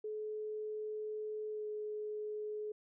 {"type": "tone with pitch glide", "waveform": "sine", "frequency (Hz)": [428.2, 424], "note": ["A4", "G#4"], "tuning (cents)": [-47, 36], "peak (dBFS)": -38, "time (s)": [0.04, 2.72], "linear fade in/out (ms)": 5, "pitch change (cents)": -17, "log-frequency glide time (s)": [1.51, 1.65], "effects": []}